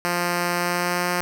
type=tone with pitch glide; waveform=5% pulse; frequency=175 to 177.44 Hz; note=F3 to F3; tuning=+4 to +28 cents; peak=-10 dBFS; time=0.05-1.21 s; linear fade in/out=0 ms; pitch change=+24 cents; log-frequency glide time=0.51-1.09 s; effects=none